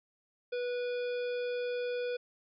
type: harmonic tone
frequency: 490 Hz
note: B4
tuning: 14 cents flat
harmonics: 1 / 3 / 5 / 7 / 9 / 10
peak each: -32 / -45 / -47 / -51 / -57 / -57 dBFS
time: 0.52-2.17 s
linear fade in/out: 10 ms
effects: none